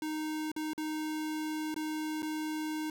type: tone with dropouts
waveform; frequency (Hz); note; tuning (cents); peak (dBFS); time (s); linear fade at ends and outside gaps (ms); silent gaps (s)
square; 309.8; D#4; -7; -34; 0.02-2.9; 2; 0.517-0.563 / 0.734-0.778 / 1.743-1.762 / 2.222-2.228
effects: none